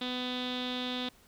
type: tone with low-pass filter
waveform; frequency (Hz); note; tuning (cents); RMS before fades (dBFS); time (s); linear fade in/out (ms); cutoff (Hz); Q
sawtooth; 250; B3; +21; -35; 0.01-1.09; 5; 3600; 9.5
effects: pink hiss -61 dBFS RMS until 1.27 s